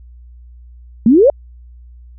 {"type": "exponential sweep", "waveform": "sine", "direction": "up", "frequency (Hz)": [210, 610], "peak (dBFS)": -5, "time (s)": [1.06, 1.3], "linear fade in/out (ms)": 2, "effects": ["added 60 Hz sine -36 dBFS peak until 2.18 s"]}